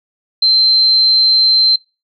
sine tone, 4114 Hz, C8, 30 cents flat, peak -8 dBFS, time 0.42-1.76 s, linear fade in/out 5 ms, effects noise-tail reverb RT60 0.3 s tail -26 dB re dry

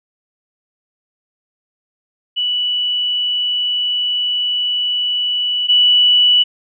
sine tone pair in turn, 2956 / 2956 Hz, F#7 / F#7, -2 / -2 cents, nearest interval unison, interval 0 cents, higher neither, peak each -15 / -8 dBFS, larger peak second, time 2.36-5.68 / 5.68-6.44 s, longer first, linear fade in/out 20 ms, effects none

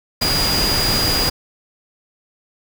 sine tone in noise, 4866 Hz, D#8, 39 cents flat, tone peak -18 dBFS, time 0.21-1.3 s, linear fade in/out 10 ms, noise pink, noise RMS -20 dBFS, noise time 0.21-1.3 s, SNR -1 dB, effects none

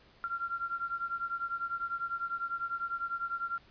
sine beating tone pair, 1374 / 1384 Hz, F6 / F6, -29 / -16 cents, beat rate 10 Hz, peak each -35 / -37 dBFS, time 0.24-3.58 s, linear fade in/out 0 ms, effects pink hiss -61 dBFS RMS until 3.7 s + resampled to 11025 Hz

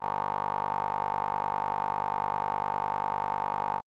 15% pulse tone with band-pass filter, 50 Hz, G1, 35 cents sharp, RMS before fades -31 dBFS, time 0-3.82 s, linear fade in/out 50 ms, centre 940 Hz, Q 7.4, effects Opus 24 kbps

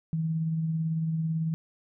sine tone with tremolo, 161.1 Hz, E3, 39 cents flat, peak -24 dBFS, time 0.13-1.54 s, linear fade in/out 0 ms, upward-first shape triangle, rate 18 Hz, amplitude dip 35%, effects none

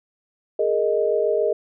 sine chord, Ab suspended second, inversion none, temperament equal with one note detuned, 415.3 / 462.4 / 622.3 Hz, Ab4 / Bb4 / Eb5, 0 / -14 / 0 cents, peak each -22 dBFS, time 0.59-1.53 s, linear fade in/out 5 ms, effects none

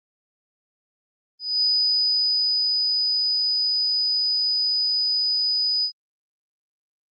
sine tone with ADSR envelope, 4978 Hz, D#8, in tune, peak -17 dBFS, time 1.39-5.92 s, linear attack 230 ms, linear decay 1100 ms, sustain -2 dB, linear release 80 ms, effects Opus 24 kbps

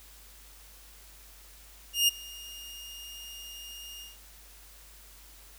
sawtooth tone with ADSR envelope, 2835 Hz, F7, 25 cents sharp, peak -16 dBFS, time 1.93-4.18 s, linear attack 150 ms, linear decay 17 ms, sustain -23 dB, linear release 170 ms, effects added 50 Hz sine -54 dBFS peak until 5.58 s + white hiss -54 dBFS RMS until 5.58 s

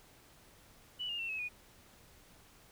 sine tone with pitch steps, 2960 / 2826 / 2699 / 2577 / 2460 Hz, F#7 / F7 / E7 / E7 / D#7, 0 / +20 / +40 / -40 / -20 cents, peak -36 dBFS, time 0.99-1.49 s, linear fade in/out 20 ms, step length 100 ms, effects pink hiss -61 dBFS RMS until 2.71 s

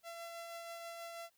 sawtooth tone with tremolo, 676 Hz, E5, 43 cents sharp, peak -40 dBFS, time 0.03-1.3 s, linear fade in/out 50 ms, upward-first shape triangle, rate 6.2 Hz, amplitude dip 30%, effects white hiss -75 dBFS RMS until 1.37 s

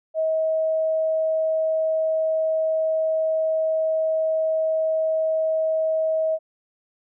sine tone, 637 Hz, D#5, 41 cents sharp, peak -19 dBFS, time 0.14-6.39 s, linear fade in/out 50 ms, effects none

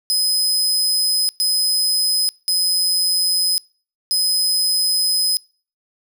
sawtooth tone bursts at uneven times, 5040 Hz, D#8, 21 cents sharp, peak -13 dBFS, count 4, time 0.1-1.29 / 1.4-2.29 / 2.48-3.58 / 4.11-5.37 s, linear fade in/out 0 ms, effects noise-tail reverb RT60 0.4 s tail -25 dB re dry

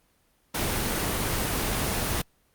pink noise, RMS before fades -27 dBFS, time 0.54-2.22 s, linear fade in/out 10 ms, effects pink hiss -66 dBFS RMS until 2.54 s + Opus 24 kbps

